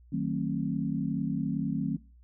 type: chord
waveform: sine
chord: D# diminished seventh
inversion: none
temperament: just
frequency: 155.56 / 186.68 / 224 / 268.8 Hz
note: D#3 / F#3 / A3 / C4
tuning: 0 / +16 / +31 / +47 cents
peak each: -33 dBFS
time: 0.12-1.97 s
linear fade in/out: 10 ms
effects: noise-tail reverb RT60 0.4 s tail -24 dB re dry + added 60 Hz sine -53 dBFS peak until 2.23 s